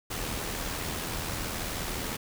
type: noise with amplitude modulation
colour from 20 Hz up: pink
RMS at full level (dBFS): -32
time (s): 0.1-2.17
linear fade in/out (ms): 10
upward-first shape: sine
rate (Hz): 80.4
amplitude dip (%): 40
effects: none